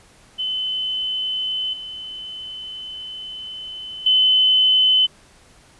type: tone with level steps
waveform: sine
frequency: 3036 Hz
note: F#7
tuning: 44 cents sharp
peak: -21 / -30 / -12 dBFS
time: 0.38-5.07 s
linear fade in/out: 20 ms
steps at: 1.73 / 4.06 s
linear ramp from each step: 5 ms
effects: pink hiss -51 dBFS RMS until 5.79 s + resampled to 24000 Hz